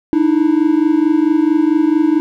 triangle tone pair together, 299.4 / 323.9 Hz, D4 / E4, +33 / -30 cents, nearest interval minor second, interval 137 cents, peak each -11 dBFS, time 0.13-2.2 s, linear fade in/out 0 ms, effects none

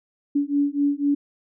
sine beating tone pair, 283.8 / 287.8 Hz, C#4 / D4, +41 / -35 cents, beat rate 4 Hz, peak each -22 dBFS, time 0.35-1.15 s, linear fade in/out 10 ms, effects none

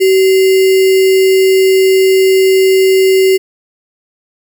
sine tone with sample-and-hold, 380.7 Hz, F#4, 49 cents sharp, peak -5 dBFS, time 0-3.38 s, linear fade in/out 20 ms, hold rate 2450 Hz, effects none

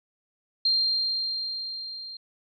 sine tone with level ramp, 4186 Hz, C8, in tune, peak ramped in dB -19 to -37 dBFS, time 0.65-2.17 s, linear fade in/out 5 ms, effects none

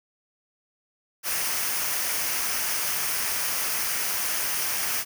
white noise with comb filter, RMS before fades -27 dBFS, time 1.23-5.05 s, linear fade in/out 50 ms, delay 0.26 ms, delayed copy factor -0.5, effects none

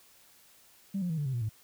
sine tone with pitch steps, 196 / 177.67 / 161.05 / 145.99 / 132.33 / 119.96 / 108.74 Hz, G3 / F3 / E3 / D3 / C3 / B2 / A2, 0 / +30 / -40 / -10 / +20 / -50 / -20 cents, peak -28 dBFS, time 0.94-1.493 s, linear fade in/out 10 ms, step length 79 ms, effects tanh soft clip ceiling -25 dBFS + white hiss -60 dBFS RMS until 1.63 s

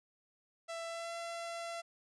sawtooth tone with pitch glide, 666 to 676.9 Hz, E5 to E5, +18 to +46 cents, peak -36 dBFS, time 0.68-1.82 s, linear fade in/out 20 ms, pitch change +28 cents, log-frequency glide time 0.86-1.14 s, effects resampled to 22050 Hz

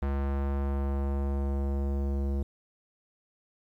square tone with low-pass filter sweep, 69.3 Hz, C#2, in tune, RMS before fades -29 dBFS, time 0.02-2.43 s, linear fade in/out 5 ms, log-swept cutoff 1500 to 460 Hz, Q 0.89, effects 10-bit

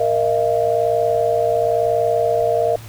sine chord, Bb suspended fourth, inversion none, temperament equal with one note detuned, 466.2 / 622.3 / 683.3 Hz, Bb4 / Eb5 / F5, 0 / 0 / -38 cents, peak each -19 dBFS, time 0-2.76 s, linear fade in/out 5 ms, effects added 112 Hz sine -34 dBFS peak until 2.88 s + pink hiss -41 dBFS RMS until 2.88 s

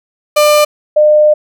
35% pulse / sine tone pair in turn, 597 / 604.3 Hz, D5 / D5, +28 / +49 cents, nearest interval unison, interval 21 cents, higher second, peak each -4 dBFS, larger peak neither, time 0.36-0.65 / 0.96-1.34 s, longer second, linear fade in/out 10 ms, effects none

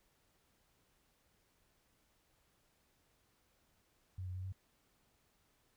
sine tone with pitch steps, 92.7 / 91.1 / 92.6 / 94.7 Hz, F#2 / F#2 / F#2 / F#2, +4 / -26 / +2 / +41 cents, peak -40 dBFS, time 4.18-4.524 s, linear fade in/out 5 ms, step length 86 ms, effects pink hiss -75 dBFS RMS until 5.76 s

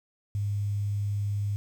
sine tone with quantisation, 102 Hz, G#2, 31 cents flat, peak -26 dBFS, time 0.35-1.56 s, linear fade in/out 0 ms, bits 9, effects none

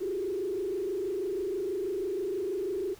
sine tone with frequency modulation, 382.6 Hz, G4, 42 cents flat, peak -29 dBFS, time 0-2.95 s, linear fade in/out 20 ms, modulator 26.2 Hz, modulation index 1.3, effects pink hiss -54 dBFS RMS until 2.99 s

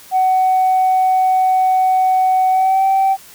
sine tone with pitch glide, 750 to 773.3 Hz, F#5 to G5, +23 to -24 cents, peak -9 dBFS, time 0.11-3.17 s, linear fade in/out 50 ms, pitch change +53 cents, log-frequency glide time 2.51-2.85 s, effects tanh soft clip ceiling -8 dBFS + white hiss -41 dBFS RMS until 3.34 s

